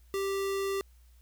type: tone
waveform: square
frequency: 392 Hz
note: G4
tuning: in tune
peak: -30 dBFS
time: 0.14-0.81 s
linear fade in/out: 0 ms
effects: added 60 Hz sine -55 dBFS peak until 1.21 s + white hiss -69 dBFS RMS until 1.21 s